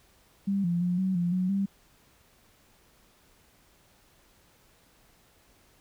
sine tone with pitch steps, 197.6 / 172.7 / 177.8 / 188.4 / 174.2 / 183.8 / 196.8 Hz, G3 / F3 / F3 / F#3 / F3 / F#3 / G3, +14 / -19 / +31 / +32 / -4 / -11 / +7 cents, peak -24 dBFS, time 0.47-1.66 s, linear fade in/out 10 ms, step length 170 ms, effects pink hiss -62 dBFS RMS until 5.8 s

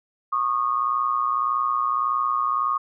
sine tone pair together, 1101 / 1222.7 Hz, C#6 / D#6, -12 / -31 cents, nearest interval major second, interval 181 cents, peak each -23 dBFS, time 0.32-2.78 s, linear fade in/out 10 ms, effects none

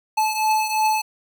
square beating tone pair, 866 / 868.9 Hz, A5 / A5, -28 / -22 cents, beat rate 2.9 Hz, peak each -20 / -25 dBFS, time 0.17-1.02 s, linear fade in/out 10 ms, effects none

